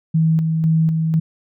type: tone with tremolo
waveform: sine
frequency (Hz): 160.8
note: E3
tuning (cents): -43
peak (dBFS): -12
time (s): 0.14-1.2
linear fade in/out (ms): 10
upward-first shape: square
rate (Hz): 2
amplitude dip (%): 35
effects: none